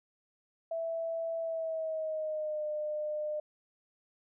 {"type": "tone with pitch glide", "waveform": "sine", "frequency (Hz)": [659.3, 604.6], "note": ["E5", "D#5"], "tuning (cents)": [0, -50], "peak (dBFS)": -32, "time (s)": [0.71, 3.4], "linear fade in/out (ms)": 5, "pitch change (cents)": -150, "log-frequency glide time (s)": [1.4, 2.66], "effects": []}